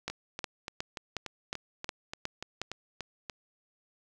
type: two click trains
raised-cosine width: 0.2 ms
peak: -20 / -16 dBFS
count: 12 / 8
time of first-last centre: 0.1-3.298 / 0.08-2.616 s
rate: 3.44 / 2.76 Hz
effects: none